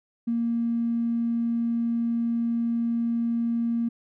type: tone with tanh clipping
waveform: triangle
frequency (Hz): 233.1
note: A#3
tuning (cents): 0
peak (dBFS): -22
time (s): 0.27-3.89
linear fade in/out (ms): 10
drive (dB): 2
effects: none